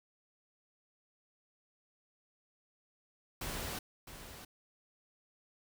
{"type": "noise with echo", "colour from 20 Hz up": "pink", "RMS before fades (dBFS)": -40, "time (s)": [3.41, 3.79], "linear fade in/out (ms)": 5, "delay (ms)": 660, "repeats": 1, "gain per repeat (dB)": -10, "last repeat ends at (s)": 4.45, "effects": []}